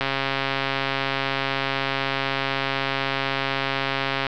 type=click train; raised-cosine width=0.3 ms; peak=-7 dBFS; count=580; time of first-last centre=0.01-4.267 s; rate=136 Hz; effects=low-pass 5000 Hz 12 dB/octave